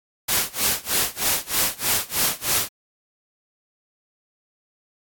white noise with tremolo, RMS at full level -19 dBFS, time 0.28-2.69 s, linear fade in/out 10 ms, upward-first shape sine, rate 3.2 Hz, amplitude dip 95%, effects AAC 64 kbps

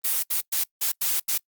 blue noise bursts at uneven times, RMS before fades -24 dBFS, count 6, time 0.04-0.23 / 0.3-0.41 / 0.52-0.64 / 0.81-0.92 / 1.01-1.2 / 1.28-1.38 s, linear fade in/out 10 ms, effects noise-tail reverb RT60 0.1 s tail -25 dB re dry + Opus 32 kbps

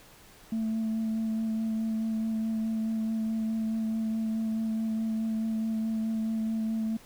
sine tone with vibrato, 221.8 Hz, A3, 14 cents sharp, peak -25 dBFS, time 0.52-6.97 s, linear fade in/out 5 ms, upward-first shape sine, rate 4.7 Hz, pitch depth 14 cents each way, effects tanh soft clip ceiling -25 dBFS + pink hiss -54 dBFS RMS until 7.05 s

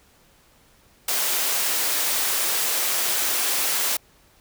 white high-pass noise, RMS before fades -23 dBFS, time 1.08-3.97 s, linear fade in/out 5 ms, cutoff 370 Hz, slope 12 dB/octave, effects pink hiss -57 dBFS RMS until 4.4 s

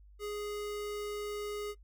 square tone, 415.3 Hz, G#4, in tune, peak -37 dBFS, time 0.19-1.75 s, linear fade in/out 50 ms, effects noise-tail reverb RT60 0.1 s tail -22 dB re dry + added 50 Hz sine -54 dBFS peak until 1.83 s

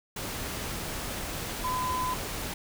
sine tone in noise, 1011 Hz, B5, 40 cents sharp, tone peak -28 dBFS, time 1.64-2.14 s, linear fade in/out 5 ms, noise pink, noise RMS -35 dBFS, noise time 0.16-2.54 s, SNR +4 dB, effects none

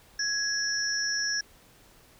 sine tone cluster, 1669 / 5400 / 5750 Hz, G#6 / E8 / F8, +8 / +41 / +50 cents, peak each -30 / -30 / -33 dBFS, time 0.19-1.41 s, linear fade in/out 5 ms, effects pink hiss -57 dBFS RMS until 2.19 s

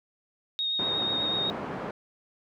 sine tone with vibrato, 3729 Hz, A#7, in tune, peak -26 dBFS, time 0.59-1.5 s, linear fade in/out 0 ms, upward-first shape triangle, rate 8.2 Hz, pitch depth 18 cents each way
pink band-pass noise, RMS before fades -35 dBFS, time 0.79-1.91 s, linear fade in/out 2 ms, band 190 to 1200 Hz, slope 12 dB/octave
effects none

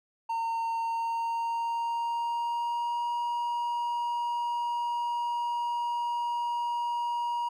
triangle tone with pitch glide, 915 to 952.2 Hz, A#5 to A#5, -32 to +37 cents, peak -26 dBFS, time 0.29-7.49 s, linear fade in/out 10 ms, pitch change +69 cents, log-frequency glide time 0.78-3.09 s, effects none

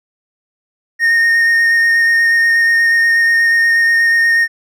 triangle tone with vibrato, 1844 Hz, A#6, 19 cents flat, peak -7 dBFS, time 0.99-4.48 s, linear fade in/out 50 ms, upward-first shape square, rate 8.3 Hz, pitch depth 10 cents each way, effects none

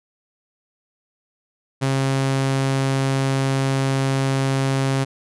sawtooth tone, 134.9 Hz, C#3, 47 cents flat, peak -14 dBFS, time 1.81-5.05 s, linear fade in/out 20 ms, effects resampled to 24000 Hz

